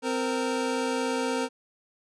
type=tone pair together; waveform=25% pulse; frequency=259.4 / 462.5 Hz; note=C4 / A#4; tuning=-15 / -14 cents; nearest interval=minor seventh; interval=1001 cents; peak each=-25 / -25 dBFS; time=0.02-1.49 s; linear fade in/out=50 ms; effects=resampled to 22050 Hz